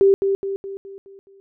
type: tone with echo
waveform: sine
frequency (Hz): 392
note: G4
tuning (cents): 0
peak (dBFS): -10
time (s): 0.01-0.14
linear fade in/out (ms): 0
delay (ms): 210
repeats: 6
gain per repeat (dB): -6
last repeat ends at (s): 1.4
effects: none